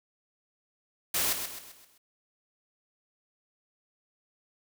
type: noise with echo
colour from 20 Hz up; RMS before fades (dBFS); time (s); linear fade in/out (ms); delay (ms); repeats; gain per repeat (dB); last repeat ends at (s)
white; -28; 1.14-1.33; 5; 130; 5; -7; 1.98
effects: none